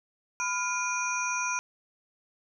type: tone cluster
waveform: sine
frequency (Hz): 997 / 1407 / 2429 / 5800 / 6330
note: B5 / F6 / D#7 / F#8 / G8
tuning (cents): +16 / +12 / -42 / -35 / +16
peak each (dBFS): -32 / -34 / -33 / -35 / -38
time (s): 0.4-1.59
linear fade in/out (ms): 0
effects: none